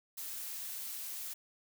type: noise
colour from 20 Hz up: blue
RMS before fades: -42 dBFS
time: 0.17-1.34 s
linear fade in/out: 10 ms
effects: none